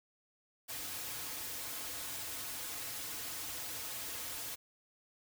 white noise with comb filter, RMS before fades -42 dBFS, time 0.68-4.56 s, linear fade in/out 20 ms, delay 5.1 ms, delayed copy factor -0.9, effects none

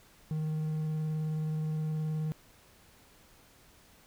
triangle tone with vibrato, 155.56 Hz, D#3, in tune, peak -28 dBFS, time 0.31-2.32 s, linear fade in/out 0 ms, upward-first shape sine, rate 19 Hz, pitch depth 12 cents each way, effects pink hiss -60 dBFS RMS until 4.06 s

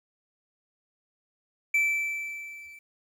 triangle tone with level ramp, 2325 Hz, D7, 18 cents flat, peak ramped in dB -18 to -44 dBFS, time 1.74-2.79 s, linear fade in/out 5 ms, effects 10-bit

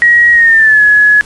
sine tone with pitch glide, 1900 to 1692.7 Hz, A#6 to G#6, +33 to +33 cents, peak -3 dBFS, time 0.02-1.21 s, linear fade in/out 0 ms, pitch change -200 cents, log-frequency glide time 0.32-0.83 s, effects pink hiss -34 dBFS RMS until 1.25 s + resampled to 24000 Hz

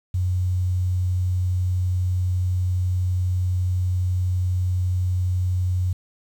sine tone with quantisation, 91.2 Hz, F#2, 24 cents flat, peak -19 dBFS, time 0.14-5.93 s, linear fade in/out 5 ms, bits 8, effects none

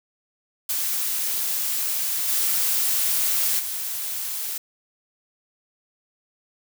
blue noise with level steps, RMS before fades -25 / -22 / -29 dBFS, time 0.69-4.58 s, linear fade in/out 5 ms, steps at 2.28 / 3.59 s, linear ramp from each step 10 ms, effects none

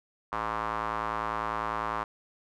square tone with band-pass filter, 55 Hz, A1, in tune, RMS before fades -32 dBFS, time 0.32-2.04 s, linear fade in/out 5 ms, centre 1100 Hz, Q 3.4, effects none

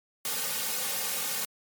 white noise with comb filter, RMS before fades -31 dBFS, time 0.25-1.45 s, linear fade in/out 2 ms, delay 3 ms, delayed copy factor -0.95, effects high-pass 200 Hz 12 dB/octave + MP3 96 kbps

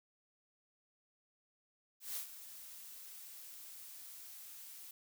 blue noise with ADSR envelope, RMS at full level -40 dBFS, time 2-4.91 s, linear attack 160 ms, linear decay 100 ms, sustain -12 dB, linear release 3 ms, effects none

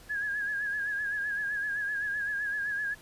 sine tone with vibrato, 1661.2 Hz, G#6, in tune, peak -29 dBFS, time 0.09-2.95 s, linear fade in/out 20 ms, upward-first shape sine, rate 7.8 Hz, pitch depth 56 cents each way, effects pink hiss -54 dBFS RMS until 3.01 s + resampled to 32000 Hz

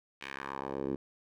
10% pulse tone with band-pass filter sweep, 68.2 Hz, C#2, 28 cents flat, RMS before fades -38 dBFS, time 0.21-0.96 s, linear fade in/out 5 ms, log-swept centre 2600 to 310 Hz, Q 1.8, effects none

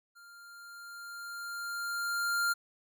square tone with level ramp, 1396.9 Hz, F6, in tune, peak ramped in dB -53 to -27 dBFS, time 0.15-2.54 s, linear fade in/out 20 ms, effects none

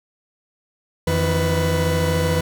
40% pulse tone cluster, 86.8 / 159.8 / 497.1 Hz, F2 / D#3 / B4, -10 / +47 / +11 cents, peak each -21 dBFS, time 1.07-2.41 s, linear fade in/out 5 ms, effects none

